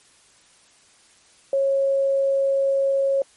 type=tone; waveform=sine; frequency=547 Hz; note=C#5; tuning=23 cents flat; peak=-17 dBFS; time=1.53-3.22 s; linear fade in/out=2 ms; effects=white hiss -55 dBFS RMS until 3.36 s + MP3 48 kbps